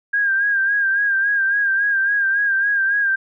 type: tone with vibrato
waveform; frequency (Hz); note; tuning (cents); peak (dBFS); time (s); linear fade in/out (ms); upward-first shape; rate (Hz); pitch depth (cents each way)
sine; 1610; G6; +46; -15; 0.13-3.16; 10; sine; 3.6; 52
effects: none